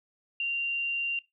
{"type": "tone", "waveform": "sine", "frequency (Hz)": 2772, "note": "F7", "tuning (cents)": -14, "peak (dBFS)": -27, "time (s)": [0.4, 1.19], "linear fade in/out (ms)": 2, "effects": ["noise-tail reverb RT60 0.2 s tail -21 dB re dry"]}